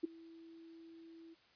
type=tone with ADSR envelope; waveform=sine; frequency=329.6 Hz; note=E4; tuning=in tune; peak=-30 dBFS; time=0.03-1.35 s; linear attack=13 ms; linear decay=12 ms; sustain=-23 dB; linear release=23 ms; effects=white hiss -68 dBFS RMS until 1.55 s + resampled to 11025 Hz